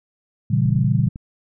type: chord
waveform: sine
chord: A# diminished seventh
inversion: none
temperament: equal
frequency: 116.54 / 138.59 / 164.81 / 196 Hz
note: A#2 / C#3 / E3 / G3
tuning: 0 / 0 / 0 / 0 cents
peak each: -19 / -19 / -23 / -23 dBFS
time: 0.5-1.09 s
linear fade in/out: 10 ms
type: clicks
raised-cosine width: 5 ms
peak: -20 dBFS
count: 8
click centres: 0.659 / 0.706 / 0.755 / 0.791 / 0.844 / 0.994 / 1.068 / 1.159 s
effects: none